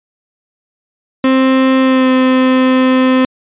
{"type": "tone with pitch glide", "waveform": "35% pulse", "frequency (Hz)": [262.7, 258.3], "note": ["C4", "C4"], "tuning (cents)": [7, -22], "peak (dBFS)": -6, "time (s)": [1.24, 3.25], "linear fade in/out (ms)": 2, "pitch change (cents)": -29, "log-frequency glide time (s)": [1.81, 2.09], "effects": ["resampled to 8000 Hz"]}